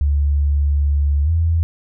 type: tone with pitch glide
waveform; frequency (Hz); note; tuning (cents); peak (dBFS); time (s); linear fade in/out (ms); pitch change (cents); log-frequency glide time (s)
sine; 71.9 to 82.59; D2 to E2; -36 to +4; -13; 0.01-1.63; 0; +240; 1.24-1.3
effects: none